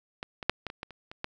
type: clicks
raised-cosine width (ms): 0.3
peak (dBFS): -19 / -21 / -6 / -18 / -23 / -20 / -30 / -26 / -16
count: 9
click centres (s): 0.229 / 0.428 / 0.496 / 0.667 / 0.701 / 0.831 / 0.907 / 1.115 / 1.244
effects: none